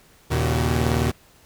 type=tone cluster; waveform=sawtooth; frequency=78.6 / 117.5 / 136.9 / 379 Hz; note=D#2 / A#2 / C#3 / F#4; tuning=+18 / +14 / -21 / +42 cents; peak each=-19 / -19 / -24 / -25 dBFS; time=0.3-1.12 s; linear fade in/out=20 ms; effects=pink hiss -54 dBFS RMS until 1.45 s